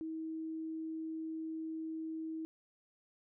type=tone; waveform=sine; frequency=320 Hz; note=D#4; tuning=49 cents sharp; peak=-38 dBFS; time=0.01-2.45 s; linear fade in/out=0 ms; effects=none